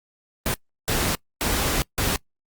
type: noise bursts at uneven times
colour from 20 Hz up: pink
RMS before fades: -23 dBFS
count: 4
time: 0.46-0.54 / 0.88-1.15 / 1.41-1.82 / 1.98-2.16 s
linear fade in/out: 0 ms
effects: noise-tail reverb RT60 0.1 s tail -25 dB re dry + Opus 32 kbps